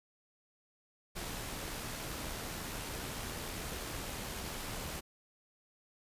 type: noise with amplitude modulation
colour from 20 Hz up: pink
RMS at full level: -40 dBFS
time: 1.15-5.01 s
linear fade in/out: 20 ms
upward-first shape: sine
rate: 77.9 Hz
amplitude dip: 25%
effects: resampled to 32000 Hz